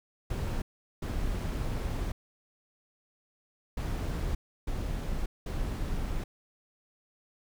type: noise bursts at uneven times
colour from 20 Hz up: brown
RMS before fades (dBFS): -32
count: 5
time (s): 0.3-0.62 / 1.02-2.12 / 3.77-4.35 / 4.67-5.26 / 5.46-6.24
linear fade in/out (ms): 5
effects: none